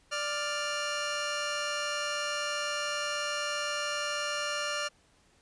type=tone pair together; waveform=15% pulse; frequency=589 / 1400 Hz; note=D5 / F6; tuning=+5 / +4 cents; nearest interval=octave + minor third; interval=1499 cents; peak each=-27 dBFS; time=0.11-4.89 s; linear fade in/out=20 ms; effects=pink hiss -65 dBFS RMS until 5.41 s + resampled to 22050 Hz